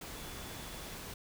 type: tone in noise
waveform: sine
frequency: 3442 Hz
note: A7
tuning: 39 cents flat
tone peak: -56 dBFS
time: 0.16-0.95 s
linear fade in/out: 5 ms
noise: pink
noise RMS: -45 dBFS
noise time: 0.01-1.14 s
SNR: -14 dB
effects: none